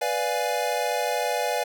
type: chord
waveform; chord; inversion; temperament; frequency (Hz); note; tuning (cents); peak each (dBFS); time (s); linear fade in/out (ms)
square; B diminished seventh; none; equal; 493.9 / 587.3 / 698.5 / 830.6; B4 / D5 / F5 / Ab5; 0 / 0 / 0 / 0; -30; 0.01-1.64; 10
effects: none